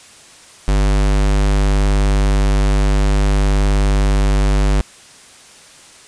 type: tone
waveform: square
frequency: 49.72 Hz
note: G1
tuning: 25 cents sharp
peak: -12 dBFS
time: 0.68-4.81 s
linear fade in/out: 0 ms
effects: white hiss -42 dBFS RMS until 6.07 s + resampled to 22050 Hz